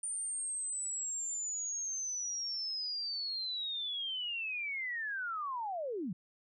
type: linear sweep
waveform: sine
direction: down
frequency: 9100 to 156.5 Hz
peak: -35 dBFS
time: 0.03-6.13 s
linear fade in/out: 5 ms
effects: none